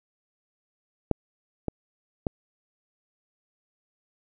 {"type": "clicks", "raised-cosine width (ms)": 2, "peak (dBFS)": [-8, -14, -12], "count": 3, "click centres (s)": [1.113, 1.683, 2.268], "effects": []}